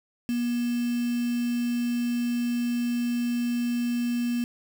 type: tone with quantisation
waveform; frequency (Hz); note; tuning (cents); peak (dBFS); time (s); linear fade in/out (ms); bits
sine; 240; B3; -49; -24; 0.29-4.44; 0; 6
effects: none